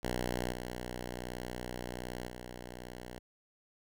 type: tone with level steps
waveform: 5% pulse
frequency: 61.3 Hz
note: B1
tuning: 12 cents flat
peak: -22 / -28 / -33 dBFS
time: 0.03-3.19 s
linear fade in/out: 5 ms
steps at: 0.51 / 2.27 s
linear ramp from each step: 20 ms
effects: none